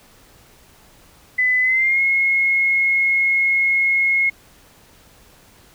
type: tone with pitch glide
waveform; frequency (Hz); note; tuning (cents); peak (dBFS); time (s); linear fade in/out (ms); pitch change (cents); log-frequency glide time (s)
sine; 2007 to 2164; B6 to C#7; +27 to -42; -14; 1.38-4.3; 10; +131; 1.61-2.01
effects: pink hiss -50 dBFS RMS until 5.74 s